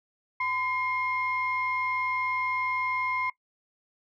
sine tone pair together, 1016.9 / 2138 Hz, C6 / C7, -50 / +37 cents, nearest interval octave + minor second, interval 1287 cents, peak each -28 dBFS, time 0.4-3.3 s, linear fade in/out 5 ms, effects noise-tail reverb RT60 0.1 s tail -20 dB re dry + tanh soft clip ceiling -19 dBFS

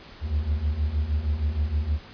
triangle beating tone pair, 70.8 / 77.2 Hz, C#2 / D#2, +37 / -13 cents, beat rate 6.4 Hz, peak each -26 / -22 dBFS, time 0.21-2 s, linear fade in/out 50 ms, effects pink hiss -46 dBFS RMS until 2.13 s + resampled to 11025 Hz

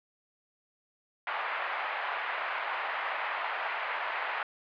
pink band-pass noise, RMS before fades -34 dBFS, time 1.27-4.43 s, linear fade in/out 2 ms, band 730 to 2400 Hz, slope 24 dB/octave, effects resampled to 11025 Hz

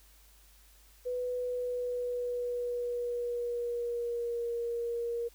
sine tone with pitch glide, 495.9 to 470.8 Hz, B4 to A#4, +7 to +17 cents, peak -31 dBFS, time 1.05-5.29 s, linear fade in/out 20 ms, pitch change -90 cents, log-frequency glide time 1.34-4.53 s, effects added 50 Hz sine -59 dBFS peak until 5.34 s + white hiss -62 dBFS RMS until 5.34 s

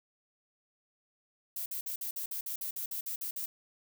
violet noise bursts, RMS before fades -37 dBFS, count 13, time 1.56-3.46 s, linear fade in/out 5 ms, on 100 ms, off 50 ms, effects none

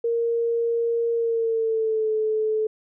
sine tone with pitch glide, 465.3 to 434.1 Hz, A#4 to A4, -3 to -23 cents, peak -20 dBFS, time 0.04-2.67 s, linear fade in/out 5 ms, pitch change -120 cents, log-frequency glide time 1.13-2.11 s, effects none

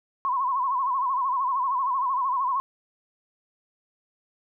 sine tone with vibrato, 1041 Hz, C6, 9 cents flat, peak -22 dBFS, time 0.25-2.6 s, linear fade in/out 0 ms, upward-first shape sine, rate 13 Hz, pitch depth 110 cents each way, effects none

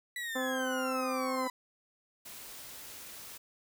35% pulse exponential sweep, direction down, 1975.5 to 987.8 Hz, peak -34 dBFS, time 0.16-1.5 s, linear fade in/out 2 ms
harmonic tone, 259.1 Hz, C4, 17 cents flat, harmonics 1 / 2 / 3 / 4 / 5 / 6 / 7 / 8, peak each -36 / -35 / -41 / -42 / -45 / -51 / -57 / -55 dBFS, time 0.35-1.48 s, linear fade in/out 10 ms
white noise, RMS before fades -47 dBFS, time 2.25-3.38 s, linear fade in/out 10 ms
effects none

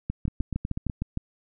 two click trains, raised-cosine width 5 ms, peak -17 / -15 dBFS, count 6 / 8, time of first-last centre 0.28-0.898 / 0.1-1.174 s, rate 8.09 / 6.52 Hz, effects none

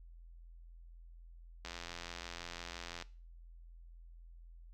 click train, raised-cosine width 0.2 ms, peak -26 dBFS, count 119, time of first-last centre 1.65-3.024 s, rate 85.9 Hz, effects noise-tail reverb RT60 0.4 s tail -20 dB re dry + added 42 Hz sine -52 dBFS peak until 4.73 s

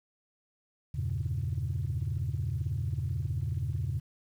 sine chord, E diminished seventh, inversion none, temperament equal, 82.41 / 98 / 116.54 / 138.59 Hz, E2 / G2 / Bb2 / Db3, 0 / 0 / 0 / 0 cents, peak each -34 dBFS, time 0.94-4 s, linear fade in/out 10 ms, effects tanh soft clip ceiling -23 dBFS + 10-bit

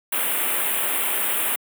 white band-stop noise, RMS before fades -23 dBFS, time 0.12-1.56 s, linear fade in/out 5 ms, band 3300 to 8700 Hz, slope 48 dB/octave, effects high-pass 300 Hz 12 dB/octave

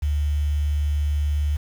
sine tone with quantisation, 73.42 Hz, D2, in tune, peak -19 dBFS, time 0.02-1.57 s, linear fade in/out 10 ms, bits 7, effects none

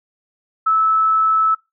sine tone, 1306 Hz, E6, 17 cents flat, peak -12 dBFS, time 0.66-1.55 s, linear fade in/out 10 ms, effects noise-tail reverb RT60 0.2 s tail -21 dB re dry

